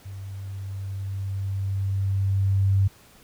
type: tone with level ramp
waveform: sine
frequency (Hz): 97.5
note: G2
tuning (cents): -9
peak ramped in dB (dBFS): -34 to -16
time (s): 0.05-2.88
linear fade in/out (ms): 10
effects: pink hiss -53 dBFS RMS until 3.23 s